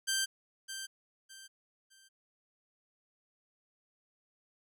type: tone with echo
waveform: 10% pulse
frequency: 1568 Hz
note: G6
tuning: in tune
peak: -21 dBFS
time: 0.07-0.26 s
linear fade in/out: 20 ms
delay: 610 ms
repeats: 3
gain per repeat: -10 dB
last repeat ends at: 2.09 s
effects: none